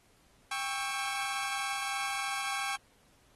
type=chord; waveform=20% pulse; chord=C# diminished; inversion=second; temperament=equal with one note detuned; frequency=795.4 / 1108.7 / 1318.5 Hz; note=G5 / C#6 / E6; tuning=+25 / 0 / 0 cents; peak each=-31 / -32 / -36 dBFS; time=0.51-2.76 s; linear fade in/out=5 ms; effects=pink hiss -66 dBFS RMS until 3.35 s + AAC 32 kbps